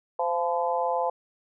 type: harmonic tone with a mistuned harmonic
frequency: 172.4 Hz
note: F3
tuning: 22 cents flat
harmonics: 3 / 4 / 5 / 6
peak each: -28 / -29 / -28 / -32 dBFS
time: 0.19-1.1 s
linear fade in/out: 5 ms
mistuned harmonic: 6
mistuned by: -31 cents
effects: none